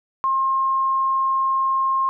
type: tone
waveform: sine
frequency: 1067 Hz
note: C6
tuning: 34 cents sharp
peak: -17 dBFS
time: 0.24-2.09 s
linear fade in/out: 0 ms
effects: none